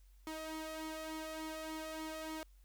sawtooth tone with flanger, 315.7 Hz, D#4, 25 cents sharp, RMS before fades -44 dBFS, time 0.27-2.43 s, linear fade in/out 0 ms, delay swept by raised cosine 0.91 to 1.61 ms, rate 3.4 Hz, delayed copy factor +0.6, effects added 47 Hz sine -59 dBFS peak until 2.64 s + white hiss -75 dBFS RMS until 2.64 s

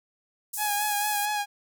white band-pass noise, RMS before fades -33 dBFS, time 0.53-1.26 s, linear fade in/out 10 ms, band 6600 to 16000 Hz, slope 24 dB/octave
sawtooth tone with vibrato, 830.6 Hz, G#5, in tune, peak -22 dBFS, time 0.57-1.46 s, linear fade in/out 50 ms, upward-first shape sine, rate 4.4 Hz, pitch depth 30 cents each way
effects none

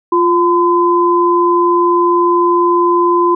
sine tone pair together, 349.2 / 1017.8 Hz, F4 / C6, 0 / -48 cents, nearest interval octave + perfect fifth, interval 1852 cents, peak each -11 dBFS, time 0.12-3.35 s, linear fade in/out 5 ms, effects none

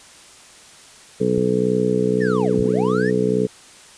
harmonic tone, 61.74 Hz, B1, in tune, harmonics 2 / 3 / 4 / 5 / 6 / 7 / 8, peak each -28 / -22 / -25 / -27 / -30 / -19 / -27 dBFS, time 1.2-3.47 s, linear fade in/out 10 ms
click, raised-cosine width 3 ms, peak -16 dBFS, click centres 1.381 s
triangle linear two-way sweep, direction down then up, 1890 to 34.65 to 1890 Hz, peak -24 dBFS, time 2.2-3.11 s, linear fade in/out 20 ms, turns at 2.6 s
effects white hiss -45 dBFS RMS until 3.97 s + resampled to 22050 Hz

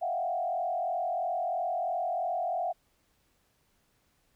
sine tone with frequency modulation, 708 Hz, F5, 23 cents sharp, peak -28 dBFS, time 0.01-2.73 s, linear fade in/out 20 ms, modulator 43 Hz, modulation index 1.3, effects pink hiss -71 dBFS RMS until 4.35 s

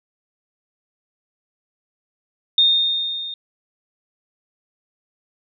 sine tone with level ramp, 3664 Hz, A#7, 31 cents flat, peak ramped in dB -10 to -28 dBFS, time 2.58-3.34 s, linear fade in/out 2 ms, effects none

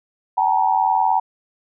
sine tone cluster, 768 / 866 / 945 Hz, G5 / A5 / A#5, -36 / -28 / +23 cents, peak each -19 dBFS, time 0.37-1.2 s, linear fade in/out 10 ms, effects none

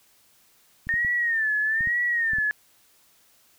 clicks, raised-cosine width 5 ms, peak -26 dBFS, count 7, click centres 0.87 / 0.94 / 1.048 / 1.808 / 1.873 / 2.334 / 2.385 s
sine tone with vibrato, 1818 Hz, A#6, 44 cents flat, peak -21 dBFS, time 0.89-2.51 s, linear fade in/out 0 ms, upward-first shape sine, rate 1.1 Hz, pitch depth 110 cents each way
effects white hiss -60 dBFS RMS until 3.58 s

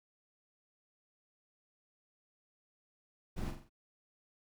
brown noise with echo, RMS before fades -39 dBFS, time 3.36-3.52 s, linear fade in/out 20 ms, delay 44 ms, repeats 4, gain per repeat -6 dB, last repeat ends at 3.696 s, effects none

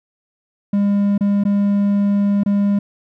triangle tone with dropouts, 201.9 Hz, G#3, 49 cents flat, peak -11 dBFS, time 0.73-2.79 s, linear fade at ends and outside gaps 5 ms, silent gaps 1.179-1.208 / 1.438-1.451 / 2.435-2.46 s, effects none

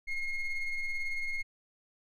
triangle ring-modulated tone, 1079 Hz, C#6, 47 cents flat, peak -26 dBFS, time 0.07-1.43 s, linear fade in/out 20 ms, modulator 1070 Hz, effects none

